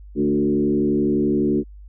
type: tone with frequency modulation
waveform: sine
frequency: 293.7 Hz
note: D4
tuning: in tune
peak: -16 dBFS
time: 0.15-1.64 s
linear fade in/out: 50 ms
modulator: 71.7 Hz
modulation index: 1.4
effects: added 50 Hz sine -38 dBFS peak until 1.88 s